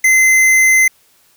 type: tone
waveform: square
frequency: 2060 Hz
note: C7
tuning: 28 cents flat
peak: -8 dBFS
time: 0.04-0.88 s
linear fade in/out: 5 ms
effects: white hiss -53 dBFS RMS until 1.36 s